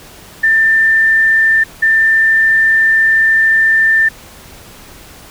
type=tone pair in turn; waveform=sine; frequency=1787 / 1787 Hz; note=A6 / A6; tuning=+26 / +26 cents; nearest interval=unison; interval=0 cents; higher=neither; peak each=-7 dBFS; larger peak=neither; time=0.43-1.64 / 1.82-4.09 s; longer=second; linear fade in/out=10 ms; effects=pink hiss -37 dBFS RMS until 5.3 s